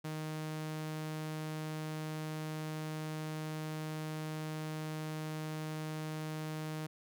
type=tone; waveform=sawtooth; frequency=155.56 Hz; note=D#3; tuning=in tune; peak=-34 dBFS; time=0.04-6.87 s; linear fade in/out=10 ms; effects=none